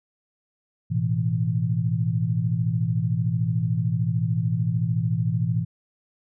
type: chord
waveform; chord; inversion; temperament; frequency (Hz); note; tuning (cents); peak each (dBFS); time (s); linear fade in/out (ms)
sine; A suspended second; none; equal; 110 / 123.47 / 164.81; A2 / B2 / E3; 0 / 0 / 0; -25; 0.9-5.65; 20
effects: none